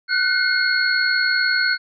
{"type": "tone cluster", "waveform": "sine", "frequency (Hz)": [1450, 1510, 2146, 4343], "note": ["F#6", "F#6", "C7", "C#8"], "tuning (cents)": [-35, 35, 43, -36], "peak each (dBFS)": [-23, -19, -26, -22], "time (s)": [0.08, 1.78], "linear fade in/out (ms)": 50, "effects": []}